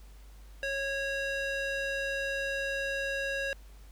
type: tone with band-pass filter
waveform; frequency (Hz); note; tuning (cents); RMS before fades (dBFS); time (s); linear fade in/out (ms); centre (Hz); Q
square; 550; C#5; -14; -33; 0.63-3.53; 0; 2000; 1.1
effects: added 50 Hz sine -48 dBFS peak until 3.91 s + pink hiss -61 dBFS RMS until 3.91 s